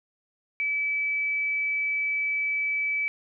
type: tone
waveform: sine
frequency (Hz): 2300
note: D7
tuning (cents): -37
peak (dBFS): -24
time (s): 0.6-3.08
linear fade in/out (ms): 0
effects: none